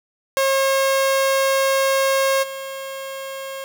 sawtooth tone with level steps, 540 Hz, C#5, 45 cents flat, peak -12 / -25 dBFS, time 0.37-3.64 s, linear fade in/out 0 ms, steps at 2.42 s, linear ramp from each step 20 ms, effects 7-bit

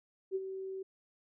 sine tone with ADSR envelope, 382.3 Hz, G4, 43 cents flat, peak -29 dBFS, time 0.31-0.83 s, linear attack 43 ms, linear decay 36 ms, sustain -9 dB, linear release 10 ms, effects none

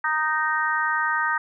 harmonic tone, 310 Hz, D#4, 6 cents flat, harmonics 3 / 4 / 5 / 6, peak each -27 / -26 / -25 / -27 dBFS, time 0.04-1.38 s, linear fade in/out 5 ms, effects none

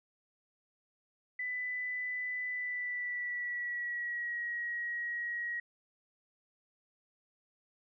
sine tone with pitch glide, 1995 to 1899.4 Hz, B6 to A#6, +17 to +32 cents, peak -34 dBFS, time 1.39-5.6 s, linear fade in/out 5 ms, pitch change -85 cents, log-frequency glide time 2.48-4.4 s, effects none

